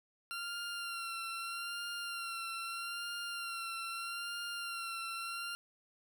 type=tone with vibrato; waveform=20% pulse; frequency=1378 Hz; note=F6; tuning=24 cents flat; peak=-34 dBFS; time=0.31-5.55 s; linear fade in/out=0 ms; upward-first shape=sine; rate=0.79 Hz; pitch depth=32 cents each way; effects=none